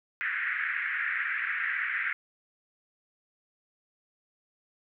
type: band-pass noise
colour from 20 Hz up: white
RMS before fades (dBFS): -31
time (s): 0.21-2.13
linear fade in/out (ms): 0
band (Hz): 1500 to 2100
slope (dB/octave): 48
effects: none